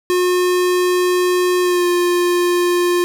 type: tone with pitch glide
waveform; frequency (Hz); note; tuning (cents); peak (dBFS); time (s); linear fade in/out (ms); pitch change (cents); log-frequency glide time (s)
square; 360 to 352.8; F#4 to F4; -47 to +18; -14; 0.1-3.04; 0; -35; 1.62-1.87
effects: 7-bit